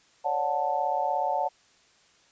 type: chord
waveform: sine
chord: D major seventh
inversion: third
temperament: just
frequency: 550.6 / 587.3 / 734.2 / 881 Hz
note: C#5 / D5 / F#5 / A5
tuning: -12 / 0 / -14 / +2 cents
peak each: -33 / -33 / -28 / -28 dBFS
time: 0.24-1.49 s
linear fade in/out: 20 ms
effects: white hiss -61 dBFS RMS until 2.31 s + resampled to 16000 Hz